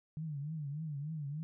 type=tone with vibrato; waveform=sine; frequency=149.9 Hz; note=D3; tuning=36 cents sharp; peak=-37 dBFS; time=0.17-1.43 s; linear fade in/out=0 ms; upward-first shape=triangle; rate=3.4 Hz; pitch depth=150 cents each way; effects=none